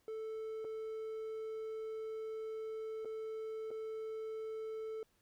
triangle tone with dropouts, 440 Hz, A4, in tune, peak -38 dBFS, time 0.08-5.03 s, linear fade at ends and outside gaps 1 ms, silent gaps 0.645-0.649 / 3.048-3.055 / 3.706-3.713 s, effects pink hiss -75 dBFS RMS until 5.21 s

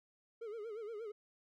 triangle tone with vibrato, 437.8 Hz, A4, 9 cents flat, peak -40 dBFS, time 0.41-1.12 s, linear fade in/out 10 ms, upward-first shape sine, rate 8.5 Hz, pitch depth 120 cents each way, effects none

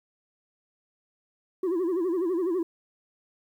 sine tone with vibrato, 353.3 Hz, F4, 20 cents sharp, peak -21 dBFS, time 1.63-2.63 s, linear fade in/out 5 ms, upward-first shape sine, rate 12 Hz, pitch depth 140 cents each way, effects tanh soft clip ceiling -23 dBFS + 10-bit

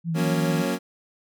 sine tone with vibrato, 164.81 Hz, E3, in tune, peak -23 dBFS, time 0.04-0.65 s, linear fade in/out 50 ms, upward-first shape triangle, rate 7.4 Hz, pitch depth 47 cents each way
25% pulse chord, F# major, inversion none, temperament equal with one note detuned, 182.98 / 233.1 / 277.2 Hz, F#3 / A#3 / C#4, -19 / 0 / 0 cents, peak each -24 dBFS, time 0.14-0.79 s, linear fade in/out 50 ms
effects none

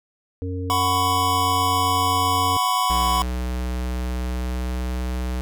harmonic tone, 91.8 Hz, F#2, 13 cents flat, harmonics 1 / 3 / 5, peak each -26 / -31 / -33 dBFS, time 0.42-2.57 s, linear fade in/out 0 ms
square chord, F# suspended fourth, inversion none, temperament equal with one note detuned, 740 / 1001 / 1108.7 Hz, F#5 / B5 / C#6, 0 / +23 / 0 cents, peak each -27 / -22 / -24 dBFS, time 0.7-3.22 s, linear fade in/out 0 ms
square tone with pitch glide, 62.1 to 62.53 Hz, B1 to B1, +10 to +22 cents, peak -24 dBFS, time 2.9-5.41 s, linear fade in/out 0 ms, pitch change +12 cents, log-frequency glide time 4.27-5.08 s
effects none

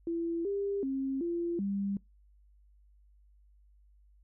sine tone with pitch steps, 335.8 / 399.8 / 268.7 / 342.3 / 198.7 Hz, E4 / G4 / C4 / F4 / G3, +32 / +34 / +46 / -35 / +24 cents, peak -30 dBFS, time 0.07-1.97 s, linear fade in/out 2 ms, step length 380 ms, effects noise-tail reverb RT60 0.2 s tail -24 dB re dry + added 50 Hz sine -59 dBFS peak until 4.23 s

